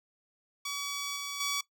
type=tone with level steps; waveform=10% pulse; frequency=1138 Hz; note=C#6; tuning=45 cents sharp; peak=-26 / -28 / -22 dBFS; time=0.65-1.61 s; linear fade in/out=5 ms; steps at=1.16 / 1.4 s; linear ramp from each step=5 ms; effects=noise-tail reverb RT60 0.1 s tail -18 dB re dry